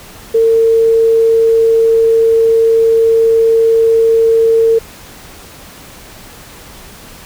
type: tone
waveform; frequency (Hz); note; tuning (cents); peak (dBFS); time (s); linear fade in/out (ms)
sine; 453.4; A#4; -48; -6; 0.34-4.79; 10
effects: pink hiss -35 dBFS RMS until 7.25 s